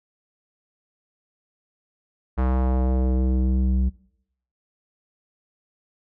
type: tone with low-pass filter sweep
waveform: square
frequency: 64.1 Hz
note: C2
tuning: 35 cents flat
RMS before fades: -21 dBFS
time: 2.37-3.9 s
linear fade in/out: 20 ms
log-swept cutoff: 1300 to 160 Hz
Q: 1.3
effects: noise-tail reverb RT60 0.7 s tail -21 dB re dry